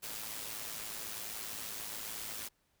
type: noise with amplitude modulation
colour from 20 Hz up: white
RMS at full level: -40 dBFS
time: 0.02-2.49 s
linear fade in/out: 20 ms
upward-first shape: sine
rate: 108 Hz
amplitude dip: 50%
effects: pink hiss -75 dBFS RMS until 2.8 s